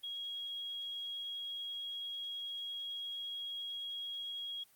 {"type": "tone", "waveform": "sine", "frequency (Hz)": 3297, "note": "G#7", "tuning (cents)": -13, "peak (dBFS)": -39, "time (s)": [0.03, 4.64], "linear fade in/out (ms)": 10, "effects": ["white hiss -66 dBFS RMS until 4.75 s", "Opus 24 kbps"]}